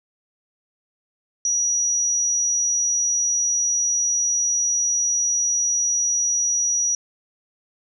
sine tone, 5810 Hz, F#8, 32 cents flat, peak -18 dBFS, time 1.45-6.95 s, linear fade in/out 2 ms, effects none

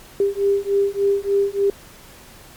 sine beating tone pair, 397.1 / 400.5 Hz, G4 / G4, +22 / +37 cents, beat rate 3.4 Hz, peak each -19 dBFS, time 0.2-1.7 s, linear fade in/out 2 ms, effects pink hiss -44 dBFS RMS until 2.56 s + MP3 96 kbps

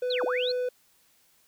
triangle tone, 498.4 Hz, B4, 16 cents sharp, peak -24 dBFS, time 0.02-0.69 s, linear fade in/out 5 ms
sine linear two-way sweep, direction down then up, 4423 to 274.4 to 4423 Hz, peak -29 dBFS, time 0.1-0.52 s, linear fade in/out 5 ms, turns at 0.24 s
effects white hiss -64 dBFS RMS until 1.47 s

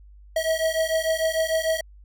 square beating tone pair, 640 / 646.7 Hz, D#5 / E5, +49 / -33 cents, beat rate 6.7 Hz, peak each -25 dBFS, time 0.36-1.81 s, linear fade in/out 5 ms, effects added 50 Hz sine -45 dBFS peak until 2.04 s

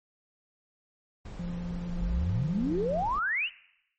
brown noise, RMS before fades -39 dBFS, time 1.25-3.19 s, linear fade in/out 5 ms
triangle tone with vibrato, 174.3 Hz, F3, 3 cents flat, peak -31 dBFS, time 1.39-3.03 s, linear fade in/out 5 ms, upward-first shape sine, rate 11 Hz, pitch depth 8 cents each way
sine exponential sweep, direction up, 36.22 to 3100 Hz, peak -26 dBFS, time 1.97-3.5 s, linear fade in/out 50 ms
effects noise-tail reverb RT60 0.8 s tail -19 dB re dry + MP3 32 kbps

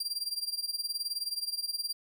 40% pulse tone with tremolo, 4745 Hz, D8, 17 cents sharp, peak -28 dBFS, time 0-1.93 s, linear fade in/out 5 ms, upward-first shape sine, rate 19 Hz, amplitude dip 85%, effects none

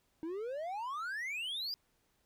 triangle exponential sweep, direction up, 310 to 4982 Hz, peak -35 dBFS, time 0.23-1.74 s, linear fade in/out 0 ms, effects pink hiss -75 dBFS RMS until 2.25 s

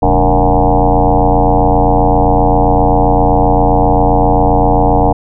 sine tone with frequency modulation, 379.3 Hz, F#4, 43 cents sharp, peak -6 dBFS, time 0.02-5.13 s, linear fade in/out 10 ms, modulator 87.6 Hz, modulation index 5.6, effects none

